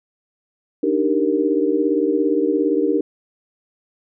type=chord; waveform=sine; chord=Eb major seventh; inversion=third; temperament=equal; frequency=293.7 / 311.1 / 392 / 466.2 Hz; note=D4 / Eb4 / G4 / Bb4; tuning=0 / 0 / 0 / 0 cents; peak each=-21 dBFS; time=0.83-3.01 s; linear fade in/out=5 ms; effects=none